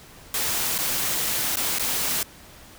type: noise with dropouts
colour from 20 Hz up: white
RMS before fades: -25 dBFS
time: 0.34-2.23 s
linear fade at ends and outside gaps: 2 ms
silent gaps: 0.781-0.786 / 1.558-1.569 / 1.786-1.795 s
effects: pink hiss -47 dBFS RMS until 2.78 s